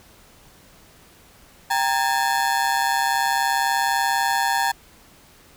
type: ring-modulated tone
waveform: 30% pulse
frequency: 859 Hz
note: A5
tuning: 42 cents flat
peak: -13 dBFS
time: 1.7-4.72 s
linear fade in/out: 10 ms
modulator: 70.2 Hz
effects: pink hiss -51 dBFS RMS until 5.56 s